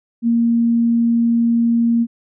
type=tone; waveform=sine; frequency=233.1 Hz; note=A#3; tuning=in tune; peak=-12 dBFS; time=0.22-2.07 s; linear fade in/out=50 ms; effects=none